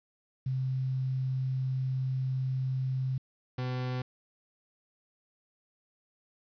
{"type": "tone pair in turn", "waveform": ["sine", "40% pulse"], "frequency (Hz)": [130.81, 126.57], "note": ["C3", "B2"], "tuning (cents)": [0, 43], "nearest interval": "minor second", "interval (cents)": 57, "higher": "first", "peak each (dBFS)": [-28, -30], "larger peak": "first", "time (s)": [[0.46, 3.18], [3.58, 4.02]], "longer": "first", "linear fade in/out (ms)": 5, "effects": ["resampled to 11025 Hz", "10-bit"]}